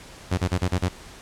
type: tone bursts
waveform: sawtooth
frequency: 91.2 Hz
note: F#2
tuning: 24 cents flat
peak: -16 dBFS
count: 6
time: 0.31-0.887 s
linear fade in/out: 10 ms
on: 67 ms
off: 35 ms
effects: pink hiss -44 dBFS RMS until 1.21 s + low-pass 9000 Hz 12 dB/octave